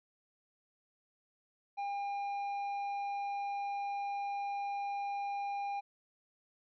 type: tone with tanh clipping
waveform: sine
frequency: 804 Hz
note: G5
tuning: 44 cents sharp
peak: -36 dBFS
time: 1.77-5.81 s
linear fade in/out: 20 ms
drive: 7 dB
effects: none